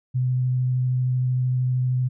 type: tone with vibrato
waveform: sine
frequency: 126.9 Hz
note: B2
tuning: 47 cents sharp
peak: -19 dBFS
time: 0.14-2.09 s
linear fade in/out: 20 ms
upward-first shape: triangle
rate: 13 Hz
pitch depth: 12 cents each way
effects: none